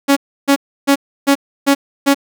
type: tone bursts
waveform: sawtooth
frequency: 278.9 Hz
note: C#4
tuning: 11 cents sharp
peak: -4 dBFS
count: 6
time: 0.08-2.146 s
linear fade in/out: 20 ms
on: 86 ms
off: 310 ms
effects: none